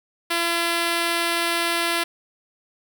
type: tone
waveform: 5% pulse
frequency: 339.2 Hz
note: E4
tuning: 50 cents sharp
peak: -9 dBFS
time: 0.3-2.04 s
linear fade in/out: 10 ms
effects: none